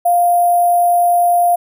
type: tone with sample-and-hold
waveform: sine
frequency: 700 Hz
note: F5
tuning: 4 cents sharp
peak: -9 dBFS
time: 0.05-1.56 s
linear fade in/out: 10 ms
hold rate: 11025 Hz
effects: none